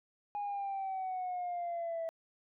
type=exponential sweep; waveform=sine; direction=down; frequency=826 to 654 Hz; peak=-33 dBFS; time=0.35-2.09 s; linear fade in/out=0 ms; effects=tanh soft clip ceiling -32 dBFS